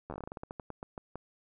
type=slowing click train; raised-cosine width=1 ms; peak=-26 dBFS; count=18; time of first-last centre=0.1-1.156 s; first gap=11 ms; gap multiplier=1.19; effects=none